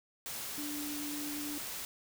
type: tone in noise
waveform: sine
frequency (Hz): 293.7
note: D4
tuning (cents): 0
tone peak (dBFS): -39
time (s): 0.58-1.58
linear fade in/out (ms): 0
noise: white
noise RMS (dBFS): -41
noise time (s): 0.26-1.85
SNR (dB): -1
effects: none